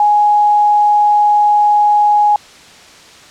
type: tone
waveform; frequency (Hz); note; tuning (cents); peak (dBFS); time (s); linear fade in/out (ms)
sine; 833; G#5; +5; -7; 0-2.36; 2
effects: white hiss -39 dBFS RMS until 3.3 s + low-pass 6000 Hz 12 dB/octave